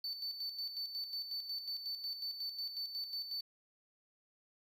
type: tone with tremolo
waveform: triangle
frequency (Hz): 4517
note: C#8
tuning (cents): +32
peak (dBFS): -36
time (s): 0.04-3.41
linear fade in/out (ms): 2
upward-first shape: square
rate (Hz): 5.5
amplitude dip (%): 55
effects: none